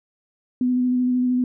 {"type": "tone with vibrato", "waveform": "sine", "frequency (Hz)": 250.2, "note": "B3", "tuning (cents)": 23, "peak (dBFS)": -17, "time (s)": [0.61, 1.44], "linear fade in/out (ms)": 2, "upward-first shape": "square", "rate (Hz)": 13, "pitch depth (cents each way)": 12, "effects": []}